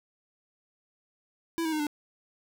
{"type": "tone with pitch steps", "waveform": "square", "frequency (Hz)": [331.7, 319.3, 307.3, 295.9], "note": ["E4", "D#4", "D#4", "D4"], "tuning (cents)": [11, 45, -21, 13], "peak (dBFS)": -28, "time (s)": [1.58, 1.868], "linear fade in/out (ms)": 0, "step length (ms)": 72, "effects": []}